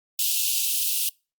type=high-pass noise; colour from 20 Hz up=white; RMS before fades=-24 dBFS; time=0.19-1.09 s; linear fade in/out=2 ms; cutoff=2600 Hz; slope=96 dB/octave; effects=noise-tail reverb RT60 0.3 s tail -26 dB re dry + Opus 32 kbps